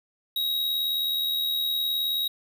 square tone with amplitude modulation, 3810 Hz, A#7, 37 cents sharp, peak -23 dBFS, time 0.36-2.28 s, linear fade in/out 5 ms, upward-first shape sine, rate 79.2 Hz, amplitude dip 40%, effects none

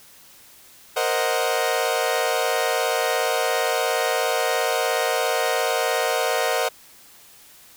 sawtooth chord, C half-diminished seventh, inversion third, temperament equal, 466.2 / 523.3 / 622.3 / 740 Hz, Bb4 / C5 / Eb5 / Gb5, 0 / 0 / 0 / 0 cents, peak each -22 dBFS, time 0.96-6.69 s, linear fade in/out 10 ms, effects white hiss -49 dBFS RMS until 7.76 s

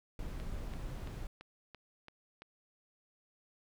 brown noise, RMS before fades -41 dBFS, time 0.19-1.27 s, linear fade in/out 2 ms
click train, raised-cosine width 0.3 ms, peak -34 dBFS, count 7, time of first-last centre 0.4-2.42 s, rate 2.97 Hz
effects none

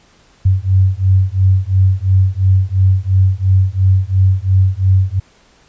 sine beating tone pair, 93.5 / 96.4 Hz, F#2 / G2, +19 / -28 cents, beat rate 2.9 Hz, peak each -12 dBFS, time 0.45-5.2 s, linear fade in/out 10 ms, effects pink hiss -50 dBFS RMS until 5.68 s + resampled to 16000 Hz

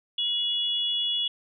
sine tone pair together, 2900 / 3392 Hz, F#7 / G#7, -35 / +36 cents, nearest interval minor third, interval 271 cents, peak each -28 / -26 dBFS, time 0.18-1.28 s, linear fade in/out 5 ms, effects none

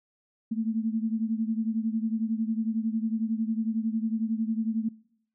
sine beating tone pair, 220 / 231 Hz, A3 / A#3, 0 / -16 cents, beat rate 11 Hz, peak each -28 / -30 dBFS, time 0.51-4.89 s, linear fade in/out 10 ms, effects noise-tail reverb RT60 0.7 s tail -23 dB re dry

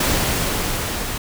pink noise with level ramp, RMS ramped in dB -18 to -26 dBFS, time 0-1.18 s, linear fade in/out 5 ms, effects none

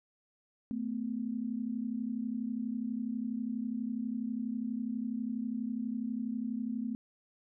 sine tone pair together, 220.6 / 252.8 Hz, A3 / B3, +5 / +41 cents, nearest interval major second, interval 236 cents, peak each -35 / -36 dBFS, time 0.71-6.95 s, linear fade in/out 0 ms, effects none

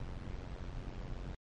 brown noise with amplitude modulation, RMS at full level -39 dBFS, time 0-1.35 s, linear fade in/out 2 ms, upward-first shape sine, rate 91 Hz, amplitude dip 80%, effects low-pass 5000 Hz 12 dB/octave + MP3 48 kbps

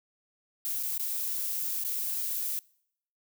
violet noise with dropouts, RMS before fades -32 dBFS, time 0.65-2.59 s, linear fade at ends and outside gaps 0 ms, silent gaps 0.828-0.834 / 0.978-0.996 / 1.838-1.848 s, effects noise-tail reverb RT60 0.7 s tail -25 dB re dry

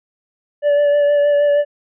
triangle tone with vibrato, 580 Hz, D5, 22 cents flat, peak -9 dBFS, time 0.62-1.65 s, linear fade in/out 50 ms, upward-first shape sine, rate 6.4 Hz, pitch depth 17 cents each way, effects resampled to 8000 Hz

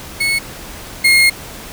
35% pulse tone pair in turn, 2199 / 2143 Hz, C#7 / C7, -14 / +41 cents, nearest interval unison, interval 45 cents, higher first, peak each -12 / -6 dBFS, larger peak second, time 0.2-0.39 / 1.04-1.3 s, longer second, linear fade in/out 10 ms, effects pink hiss -32 dBFS RMS until 1.72 s

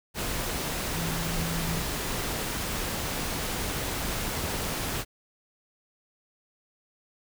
sine tone in noise, 165.7 Hz, E3, 9 cents sharp, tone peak -31 dBFS, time 0.93-1.85 s, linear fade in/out 50 ms, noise pink, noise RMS -31 dBFS, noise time 0.14-5.05 s, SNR -3 dB, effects none

